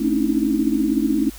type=tone cluster; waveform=sine; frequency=220.1 / 269 / 282.3 / 305.9 / 322.2 Hz; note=A3 / C4 / C#4 / D#4 / E4; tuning=+1 / +48 / +32 / -29 / -39 cents; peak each=-23 dBFS; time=0-1.3 s; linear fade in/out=10 ms; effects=added 50 Hz sine -38 dBFS peak until 1.38 s + white hiss -42 dBFS RMS until 1.38 s